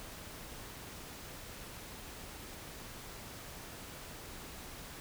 silence, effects pink hiss -48 dBFS RMS until 5 s

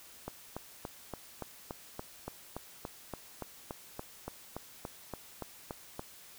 click train, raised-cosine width 1 ms, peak -24 dBFS, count 21, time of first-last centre 0.28-5.994 s, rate 3.5 Hz, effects white hiss -54 dBFS RMS until 6.38 s

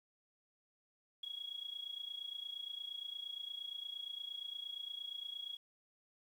sine tone with amplitude modulation, 3322 Hz, G#7, in tune, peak -39 dBFS, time 1.23-5.57 s, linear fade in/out 5 ms, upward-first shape sine, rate 28.6 Hz, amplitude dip 80%, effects 11-bit

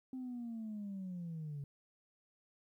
sine linear sweep, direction down, 261.6 to 138.59 Hz, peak -39 dBFS, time 0.13-1.64 s, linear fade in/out 2 ms, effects tanh soft clip ceiling -38 dBFS + 13-bit

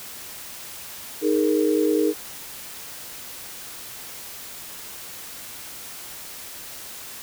sine chord, D# suspended fourth, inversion none, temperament equal with one note detuned, 311.1 / 416.5 / 466.2 Hz, D#4 / G#4 / A#4, 0 / +5 / 0 cents, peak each -21 / -22 / -23 dBFS, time 1.21-2.14 s, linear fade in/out 50 ms, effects white hiss -38 dBFS RMS until 7.22 s

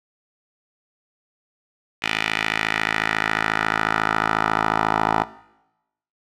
10% pulse tone with band-pass filter sweep, 54.1 Hz, A1, 29 cents flat, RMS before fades -22 dBFS, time 2.02-5.24 s, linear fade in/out 10 ms, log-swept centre 2500 to 1000 Hz, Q 2.2, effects noise-tail reverb RT60 0.9 s tail -18 dB re dry

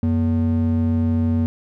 triangle ring-modulated tone, 164.5 Hz, E3, 3 cents flat, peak -11 dBFS, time 0.03-1.46 s, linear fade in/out 0 ms, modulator 73.3 Hz, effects none

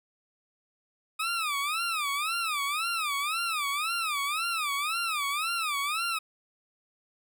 20% pulse tone with vibrato, 1244 Hz, D#6, 1 cent flat, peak -23 dBFS, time 1.19-6.19 s, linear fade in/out 10 ms, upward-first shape sine, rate 1.9 Hz, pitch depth 190 cents each way, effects none

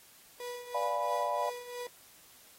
35% pulse tone with tremolo, 488.6 Hz, B4, 19 cents flat, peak -35 dBFS, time 0.4-1.87 s, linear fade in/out 2 ms, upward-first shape triangle, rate 3 Hz, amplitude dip 70%
sine chord, D diminished seventh, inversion none, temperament equal, 587.3 / 698.5 / 830.6 / 987.8 Hz, D5 / F5 / Ab5 / Cb6, 0 / 0 / 0 / 0 cents, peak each -34 / -36 / -39 / -33 dBFS, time 0.74-1.5 s, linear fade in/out 10 ms
effects white hiss -58 dBFS RMS until 2.58 s + AAC 48 kbps

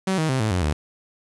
sawtooth tone with pitch steps, 190 / 157.94 / 131.28 / 109.13 / 90.71 / 75.4 Hz, F#3 / D#3 / C3 / A2 / F#2 / D2, +46 / +26 / +6 / -14 / -34 / +46 cents, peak -16 dBFS, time 0.07-0.73 s, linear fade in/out 5 ms, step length 110 ms, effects resampled to 24000 Hz + 8-bit

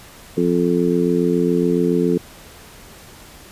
harmonic tone, 87.2 Hz, F2, 2 cents flat, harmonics 2 / 3 / 4 / 5, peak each -20 / -20 / -20 / -20 dBFS, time 0.37-2.18 s, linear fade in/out 5 ms, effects pink hiss -42 dBFS RMS until 3.51 s + resampled to 32000 Hz

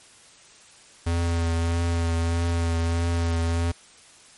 square tone with vibrato, 84.2 Hz, E2, 37 cents sharp, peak -22 dBFS, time 1.06-3.72 s, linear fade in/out 10 ms, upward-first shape triangle, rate 1.6 Hz, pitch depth 23 cents each way, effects white hiss -51 dBFS RMS until 4.37 s + MP3 48 kbps

